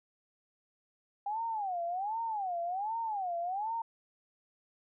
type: tone with vibrato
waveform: sine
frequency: 792 Hz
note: G5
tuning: 18 cents sharp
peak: -32 dBFS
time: 1.26-3.82 s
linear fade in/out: 5 ms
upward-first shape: sine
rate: 1.3 Hz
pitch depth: 260 cents each way
effects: none